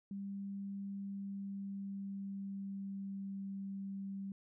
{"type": "tone with pitch glide", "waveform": "sine", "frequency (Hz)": [198.1, 195.82], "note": ["G3", "G3"], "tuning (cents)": [18, -2], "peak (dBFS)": -40, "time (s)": [0.11, 4.32], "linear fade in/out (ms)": 2, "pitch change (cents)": -20, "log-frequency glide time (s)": [0.89, 3.45], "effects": []}